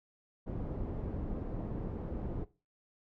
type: low-pass noise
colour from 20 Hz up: pink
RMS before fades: -38 dBFS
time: 0.46-2.45 s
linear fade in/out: 20 ms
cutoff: 450 Hz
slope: 12 dB/octave
effects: noise-tail reverb RT60 0.3 s tail -18 dB re dry